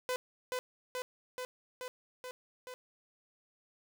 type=tone with echo; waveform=sawtooth; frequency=504 Hz; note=B4; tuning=35 cents sharp; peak=-28 dBFS; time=0.09-0.16 s; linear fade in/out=0 ms; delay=430 ms; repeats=6; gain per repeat=-2 dB; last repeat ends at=2.74 s; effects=none